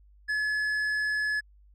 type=tone with tanh clipping; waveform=sine; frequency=1708 Hz; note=G#6; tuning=48 cents sharp; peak=-27 dBFS; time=0.28-1.41 s; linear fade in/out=20 ms; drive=7 dB; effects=added 50 Hz sine -54 dBFS peak until 1.74 s